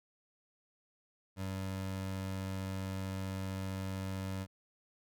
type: tone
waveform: 25% pulse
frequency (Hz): 95.5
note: G2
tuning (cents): -45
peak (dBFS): -33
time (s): 1.36-4.47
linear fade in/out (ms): 50
effects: none